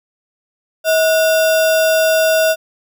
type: tone with sample-and-hold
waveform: sine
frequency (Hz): 640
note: D#5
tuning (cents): +49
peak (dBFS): -10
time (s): 0.84-2.56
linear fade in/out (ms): 50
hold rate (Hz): 2100
effects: none